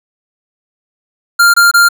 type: tone bursts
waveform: square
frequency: 1396.9 Hz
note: F6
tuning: in tune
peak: -5 dBFS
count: 3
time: 1.39-1.888 s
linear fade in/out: 10 ms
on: 150 ms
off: 24 ms
effects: none